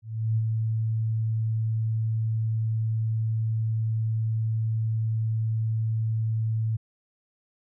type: tone with ADSR envelope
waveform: sine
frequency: 111.2 Hz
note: A2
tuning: 19 cents sharp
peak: -20 dBFS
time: 0.02-6.77 s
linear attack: 350 ms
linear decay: 43 ms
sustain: -3 dB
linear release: 12 ms
effects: none